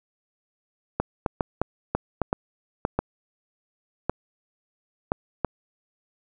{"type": "clicks", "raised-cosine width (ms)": 1, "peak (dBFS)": -8, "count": 12, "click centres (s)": [1, 1.262, 1.408, 1.616, 1.95, 2.217, 2.329, 2.851, 2.99, 4.096, 5.119, 5.447], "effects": []}